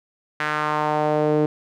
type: tone with band-pass filter sweep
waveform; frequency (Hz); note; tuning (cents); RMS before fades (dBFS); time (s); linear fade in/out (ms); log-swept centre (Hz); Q
sawtooth; 151.6; D#3; -45; -21; 0.4-1.46; 2; 1700 to 390; 2.2
effects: none